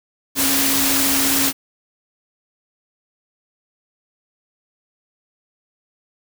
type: tone in noise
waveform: sine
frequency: 273.5 Hz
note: C#4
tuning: 23 cents flat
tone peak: -23 dBFS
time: 0.35-1.53 s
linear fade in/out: 50 ms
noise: white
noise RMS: -18 dBFS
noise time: 0.35-1.53 s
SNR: -8 dB
effects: none